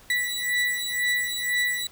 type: beating tone pair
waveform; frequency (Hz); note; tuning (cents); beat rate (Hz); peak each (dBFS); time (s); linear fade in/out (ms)
35% pulse; 1961 / 1963; B6 / B6; -13 / -11; 2; -25; 0.1-1.87; 2
effects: pink hiss -52 dBFS RMS until 1.91 s